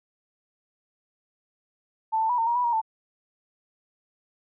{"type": "tone with pitch steps", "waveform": "sine", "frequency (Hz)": [884, 889, 977, 909, 946, 983, 946, 886], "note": ["A5", "A5", "B5", "A#5", "A#5", "B5", "A#5", "A5"], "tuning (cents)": [8, 18, -19, -44, 25, -8, 25, 12], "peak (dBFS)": -21, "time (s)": [2.12, 2.816], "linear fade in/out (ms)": 20, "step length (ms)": 87, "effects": []}